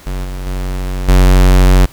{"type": "tone with level steps", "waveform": "square", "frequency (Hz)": 46.25, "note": "F#1", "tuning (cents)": 0, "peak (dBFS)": [-18, -21, -17, -5], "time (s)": [0.06, 1.86], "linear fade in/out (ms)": 10, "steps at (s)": [0.24, 0.46, 1.08], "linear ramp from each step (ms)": 10, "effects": ["pink hiss -40 dBFS RMS until 1.92 s"]}